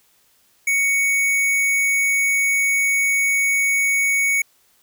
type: tone with hard clipping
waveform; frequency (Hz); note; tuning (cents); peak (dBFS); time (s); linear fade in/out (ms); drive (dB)
sine; 2228; C#7; +8; -17; 0.67-4.42; 5; 18
effects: white hiss -59 dBFS RMS until 4.82 s